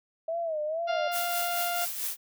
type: tone with vibrato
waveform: sine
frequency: 640 Hz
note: D#5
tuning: 49 cents sharp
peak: -28 dBFS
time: 0.28-1.08 s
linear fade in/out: 5 ms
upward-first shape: sine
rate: 2.2 Hz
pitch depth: 110 cents each way
type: harmonic tone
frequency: 698.5 Hz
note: F5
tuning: in tune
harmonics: 1 / 2 / 3 / 4 / 5 / 6 / 7 / 8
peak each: -30 / -35 / -43 / -40 / -44 / -47 / -49 / -51 dBFS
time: 0.87-1.86 s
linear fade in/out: 20 ms
type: noise with tremolo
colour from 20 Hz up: blue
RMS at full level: -31 dBFS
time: 1.11-2.17 s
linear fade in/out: 50 ms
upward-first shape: triangle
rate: 4.5 Hz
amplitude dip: 55%
effects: none